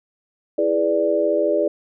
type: chord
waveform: sine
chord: E dominant seventh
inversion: none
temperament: equal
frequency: 329.6 / 415.3 / 493.9 / 587.3 Hz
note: E4 / G#4 / B4 / D5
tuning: 0 / 0 / 0 / 0 cents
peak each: -23 / -22 / -25 / -19 dBFS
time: 0.58-1.68 s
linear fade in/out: 5 ms
effects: none